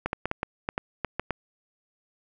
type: clicks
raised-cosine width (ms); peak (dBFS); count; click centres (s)
0.5; -12; 10; 0.06 / 0.131 / 0.256 / 0.314 / 0.431 / 0.689 / 0.779 / 1.047 / 1.196 / 1.307
effects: none